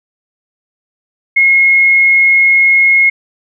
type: tone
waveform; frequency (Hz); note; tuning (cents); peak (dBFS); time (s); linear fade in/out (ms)
sine; 2161; C#7; -45; -5; 1.36-3.1; 10
effects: none